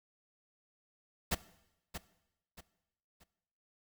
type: noise with echo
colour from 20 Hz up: pink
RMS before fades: -31 dBFS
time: 1.31-1.35 s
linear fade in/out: 10 ms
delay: 630 ms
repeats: 3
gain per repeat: -10 dB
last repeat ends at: 3.24 s
effects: noise-tail reverb RT60 0.9 s tail -18 dB re dry